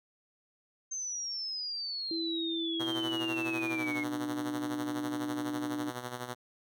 sine exponential sweep, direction down, 6320 to 2146 Hz, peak -34 dBFS, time 0.91-4.04 s, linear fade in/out 10 ms
sine tone with pitch glide, 329.3 to 296.8 Hz, E4 to D4, -2 to +18 cents, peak -33 dBFS, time 2.11-5.9 s, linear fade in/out 2 ms, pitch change -180 cents, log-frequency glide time 3.7-3.92 s
5% pulse tone with tremolo, 123.47 Hz, B2, in tune, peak -24 dBFS, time 2.79-6.35 s, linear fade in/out 20 ms, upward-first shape sine, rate 12 Hz, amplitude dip 65%
effects none

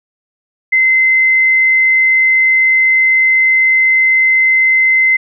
sine tone, 2062 Hz, C7, 26 cents flat, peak -7 dBFS, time 0.72-5.17 s, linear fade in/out 10 ms, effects none

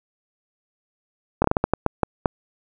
slowing click train, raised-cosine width 1 ms, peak -3 dBFS, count 10, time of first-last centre 1.42-2.258 s, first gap 23 ms, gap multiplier 1.33, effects none

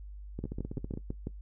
two click trains, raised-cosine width 3 ms, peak -22 / -24 dBFS, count 6 / 10, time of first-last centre 0.44-1.271 / 0.39-0.974 s, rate 6.02 / 15.4 Hz, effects noise-tail reverb RT60 0.1 s tail -18 dB re dry + added 50 Hz sine -42 dBFS peak until 1.41 s

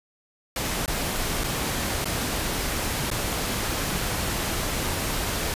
pink noise with dropouts, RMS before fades -27 dBFS, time 0.56-5.54 s, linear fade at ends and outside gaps 2 ms, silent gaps 0.86-0.878 / 1.437-1.441 / 2.045-2.055 / 3.103-3.113 s, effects resampled to 32000 Hz

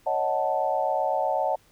sine chord, D# half-diminished seventh, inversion third, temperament equal, 554.4 / 622.3 / 740 / 880 Hz, C#5 / D#5 / F#5 / A5, 0 / 0 / 0 / 0 cents, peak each -29 / -28 / -27 / -28 dBFS, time 0.06-1.56 s, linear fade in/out 10 ms, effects pink hiss -60 dBFS RMS until 1.71 s

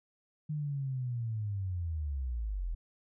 sine linear sweep, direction down, 153.7 to 38.89 Hz, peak -32 dBFS, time 0.49-2.75 s, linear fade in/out 10 ms, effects none

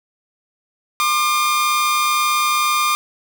sawtooth tone pair together, 1062 / 1203.9 Hz, C6 / D6, +25 / +43 cents, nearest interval major second, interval 218 cents, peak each -21 / -12 dBFS, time 1-2.95 s, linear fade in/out 0 ms, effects none

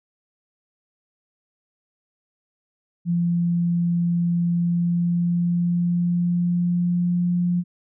sine tone with pitch glide, 172.2 to 176.02 Hz, F3 to F3, -24 to +14 cents, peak -18 dBFS, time 3.05-7.64 s, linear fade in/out 50 ms, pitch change +38 cents, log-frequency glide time 4.51-7.29 s, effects none

